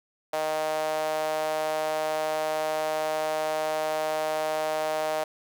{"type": "tone with high-pass filter", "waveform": "sawtooth", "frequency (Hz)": 155.56, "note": "D#3", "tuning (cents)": 0, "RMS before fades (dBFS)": -28, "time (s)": [0.33, 5.24], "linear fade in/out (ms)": 5, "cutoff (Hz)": 650, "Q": 4.4, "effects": []}